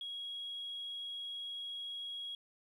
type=tone; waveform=sine; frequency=3309 Hz; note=G#7; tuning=7 cents flat; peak=-39 dBFS; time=0.01-2.35 s; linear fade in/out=2 ms; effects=tanh soft clip ceiling -36 dBFS + 12-bit